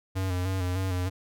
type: tone with vibrato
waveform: square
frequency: 92.5 Hz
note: F#2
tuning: in tune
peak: -27 dBFS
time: 0.15-1.1 s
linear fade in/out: 20 ms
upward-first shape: square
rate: 3.3 Hz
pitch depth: 41 cents each way
effects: none